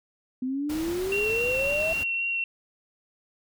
sine exponential sweep, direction up, 250.9 to 659.3 Hz, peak -26 dBFS, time 0.42-1.93 s, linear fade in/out 5 ms
pink noise, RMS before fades -38 dBFS, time 0.69-2.04 s, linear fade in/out 10 ms
sine tone with vibrato, 2735 Hz, F7, 37 cents flat, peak -25 dBFS, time 1.12-2.44 s, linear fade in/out 2 ms, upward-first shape sine, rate 3.7 Hz, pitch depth 11 cents each way
effects none

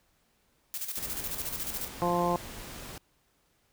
blue noise with tremolo, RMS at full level -34 dBFS, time 0.74-1.88 s, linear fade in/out 0 ms, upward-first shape square, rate 14 Hz, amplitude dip 60%
pink noise, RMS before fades -43 dBFS, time 0.97-2.98 s, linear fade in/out 2 ms
harmonic tone, 174.61 Hz, F3, in tune, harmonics 1 / 2 / 3 / 4 / 5 / 6, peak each -32 / -32 / -32 / -32 / -32 / -32 dBFS, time 2.02-2.36 s, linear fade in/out 0 ms
effects pink hiss -70 dBFS RMS until 3.72 s

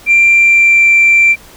sine tone with pitch glide, 2367 to 2352 Hz, D7 to D7, +13 to +2 cents, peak -3 dBFS, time 0.06-1.36 s, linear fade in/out 50 ms, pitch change -11 cents, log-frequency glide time 0.28-0.88 s, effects tanh soft clip ceiling -1 dBFS + pink hiss -38 dBFS RMS until 1.56 s

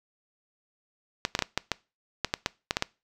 clicks, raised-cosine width 0.2 ms, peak -7 dBFS, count 12, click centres 1.251 / 1.351 / 1.391 / 1.423 / 1.576 / 1.717 / 2.247 / 2.339 / 2.461 / 2.709 / 2.769 / 2.824 s, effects noise-tail reverb RT60 0.3 s tail -23 dB re dry

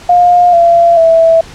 sine tone with pitch steps, 709 / 682.5 / 657 Hz, F5 / F5 / E5, +26 / -40 / -6 cents, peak -3 dBFS, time 0.09-1.41 s, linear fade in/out 5 ms, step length 440 ms, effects pink hiss -33 dBFS RMS until 1.54 s + low-pass 7000 Hz 12 dB/octave

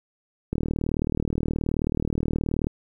click train, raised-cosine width 3 ms, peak -12 dBFS, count 84, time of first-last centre 0.53-2.669 s, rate 38.8 Hz, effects 9-bit

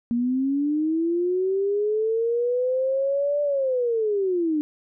sine linear two-way sweep, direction up then down, 233.1 to 587 to 293.7 Hz, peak -20 dBFS, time 0.11-4.61 s, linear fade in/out 0 ms, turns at 3.42 s, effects none

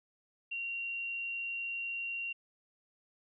sine tone, 2756 Hz, F7, 24 cents flat, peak -35 dBFS, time 0.51-2.33 s, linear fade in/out 10 ms, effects none

